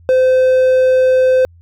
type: tone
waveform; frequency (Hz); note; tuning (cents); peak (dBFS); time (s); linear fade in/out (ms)
triangle; 515; C5; -28; -6; 0.09-1.45; 0
effects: added 85 Hz sine -41 dBFS peak until 1.61 s